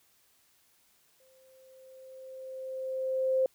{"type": "tone with exponential growth", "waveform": "sine", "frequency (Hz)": 523.3, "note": "C5", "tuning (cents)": 0, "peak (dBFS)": -22, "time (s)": [1.2, 3.46], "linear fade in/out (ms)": 2, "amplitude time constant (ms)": 490, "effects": ["white hiss -67 dBFS RMS until 3.54 s"]}